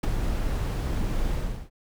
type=noise with ADSR envelope; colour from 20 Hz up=brown; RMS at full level=-19 dBFS; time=0.03-1.7 s; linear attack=7 ms; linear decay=15 ms; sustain=-7 dB; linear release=360 ms; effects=none